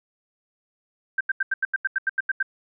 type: tone bursts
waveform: sine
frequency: 1568 Hz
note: G6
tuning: in tune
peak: -19 dBFS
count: 12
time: 1.18-2.428 s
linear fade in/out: 5 ms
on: 27 ms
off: 84 ms
effects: none